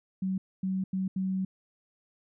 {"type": "tone bursts at uneven times", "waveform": "sine", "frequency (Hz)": 189.1, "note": "F#3", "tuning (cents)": 38, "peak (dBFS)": -27, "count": 4, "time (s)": [[0.22, 0.38], [0.63, 0.84], [0.93, 1.08], [1.16, 1.45]], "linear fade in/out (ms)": 5, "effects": []}